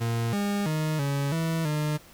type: tone with pitch steps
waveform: 40% pulse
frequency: 116.1 / 202.8 / 155.4 / 140.5 / 163.4 / 151 Hz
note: A#2 / G#3 / D#3 / C#3 / E3 / D3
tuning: -7 / -41 / -2 / +24 / -15 / +48 cents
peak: -24 dBFS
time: 0-1.98 s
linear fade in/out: 20 ms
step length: 330 ms
effects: pink hiss -52 dBFS RMS until 2.13 s